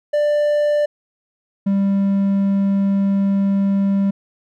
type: tone pair in turn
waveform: triangle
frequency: 591 / 197.22 Hz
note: D5 / G3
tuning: +11 / +11 cents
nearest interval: octave + perfect fifth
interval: 1900 cents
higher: first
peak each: -12 dBFS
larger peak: neither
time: 0.13-0.86 / 1.66-4.11 s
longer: second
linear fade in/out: 10 ms
effects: none